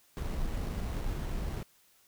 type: noise with sample-and-hold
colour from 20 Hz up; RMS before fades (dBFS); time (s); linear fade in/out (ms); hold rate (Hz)
brown; -34; 0.17-1.63; 0; 4900
effects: white hiss -65 dBFS RMS until 2.07 s